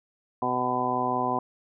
harmonic tone, 125.4 Hz, B2, 27 cents sharp, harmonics 1 / 2 / 3 / 4 / 5 / 6 / 7 / 8, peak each -39 / -32 / -34 / -36 / -35 / -29 / -35 / -28 dBFS, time 0.42-1.39 s, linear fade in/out 2 ms, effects none

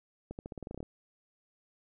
accelerating click train, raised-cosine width 2 ms, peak -27 dBFS, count 12, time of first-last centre 0.31-0.829 s, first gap 79 ms, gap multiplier 0.89, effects none

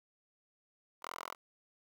5% pulse tone with high-pass filter, 42.69 Hz, F1, 39 cents flat, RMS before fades -45 dBFS, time 1.02-1.35 s, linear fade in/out 10 ms, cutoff 930 Hz, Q 4, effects 11-bit

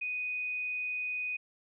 sine tone, 2489 Hz, D#7, in tune, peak -32 dBFS, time 0.01-1.37 s, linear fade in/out 10 ms, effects none

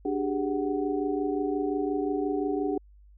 sine tone cluster, 294 / 386.9 / 412.6 / 745 Hz, D4 / G4 / G#4 / F#5, +2 / -23 / -11 / +12 cents, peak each -29 / -31 / -31 / -36 dBFS, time 0.05-2.78 s, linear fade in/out 5 ms, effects added 50 Hz sine -51 dBFS peak until 3.17 s

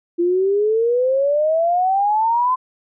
sine exponential sweep, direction up, 340 to 1036 Hz, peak -14 dBFS, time 0.18-2.56 s, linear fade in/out 20 ms, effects none

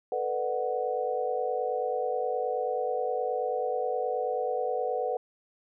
sine chord, B minor seventh, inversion third, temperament just, 444.5 / 493.9 / 592.7 / 740.8 Hz, A4 / B4 / D5 / F#5, +18 / 0 / +16 / +2 cents, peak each -34 / -30 / -36 / -32 dBFS, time 0.12-5.17 s, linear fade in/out 2 ms, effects none

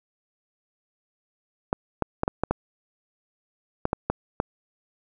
clicks, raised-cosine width 1 ms, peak -8 dBFS, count 10, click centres 1.729 / 2.023 / 2.234 / 2.279 / 2.436 / 2.51 / 3.854 / 3.931 / 4.1 / 4.401 s, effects none

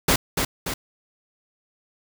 pink noise with echo, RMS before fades -18 dBFS, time 0.08-0.16 s, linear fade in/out 5 ms, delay 290 ms, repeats 2, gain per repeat -5 dB, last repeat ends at 0.74 s, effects none

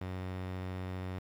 sawtooth tone with vibrato, 92.5 Hz, F#2, in tune, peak -33 dBFS, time 0.01-1.19 s, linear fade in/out 5 ms, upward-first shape sine, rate 15 Hz, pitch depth 10 cents each way, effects low-pass 3000 Hz 12 dB/octave + 10-bit

